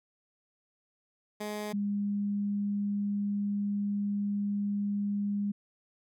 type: tone pair in turn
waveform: 15% pulse / sine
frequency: 210 / 203.3 Hz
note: G#3 / G#3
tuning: +19 / -37 cents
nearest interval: minor second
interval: 56 cents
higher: first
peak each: -28 dBFS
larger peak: neither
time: 1.4-1.73 / 1.73-5.52 s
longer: second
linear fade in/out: 10 ms
effects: none